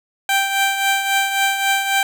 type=tone with tremolo; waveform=15% pulse; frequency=784 Hz; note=G5; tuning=in tune; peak=-7 dBFS; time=0.29-2.03 s; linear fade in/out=2 ms; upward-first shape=triangle; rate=3.7 Hz; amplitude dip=60%; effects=none